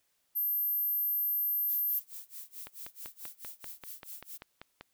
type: tone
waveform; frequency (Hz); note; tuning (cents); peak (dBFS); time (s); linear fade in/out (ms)
sine; 12950; G#9; -45; -28; 0.35-2; 20
type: noise with tremolo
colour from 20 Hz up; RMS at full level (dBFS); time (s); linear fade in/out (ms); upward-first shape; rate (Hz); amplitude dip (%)
violet; -43; 1.68-4.38; 20; sine; 4.6; 95
type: click train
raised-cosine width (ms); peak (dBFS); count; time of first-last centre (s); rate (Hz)
0.3; -28; 12; 2.67-4.81; 5.14
effects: white hiss -75 dBFS RMS until 4.93 s